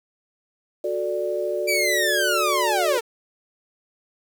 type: chord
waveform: sine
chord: D major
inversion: first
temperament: just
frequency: 367.1 / 440.5 / 587.3 Hz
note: F#4 / A4 / D5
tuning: -14 / +2 / 0 cents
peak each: -27 / -29 / -25 dBFS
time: 0.84-2.98 s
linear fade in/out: 5 ms
type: linear sweep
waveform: sawtooth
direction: down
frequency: 2349 to 433.6 Hz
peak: -17 dBFS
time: 1.67-3.01 s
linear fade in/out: 20 ms
effects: 8-bit